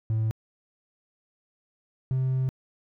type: tone pair in turn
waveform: triangle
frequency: 110.4 / 130.55 Hz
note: A2 / C3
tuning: +6 / -3 cents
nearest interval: minor third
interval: 291 cents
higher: second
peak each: -20 / -20 dBFS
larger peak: neither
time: 0.1-0.31 / 2.11-2.49 s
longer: second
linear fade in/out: 0 ms
effects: tanh soft clip ceiling -17 dBFS